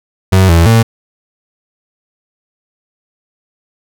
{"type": "tone with pitch steps", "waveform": "35% pulse", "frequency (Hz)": [94.4, 83.6, 113.7], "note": ["F#2", "E2", "A#2"], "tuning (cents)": [35, 25, -43], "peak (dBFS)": -3, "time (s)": [0.32, 0.83], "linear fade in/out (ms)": 10, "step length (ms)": 170, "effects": []}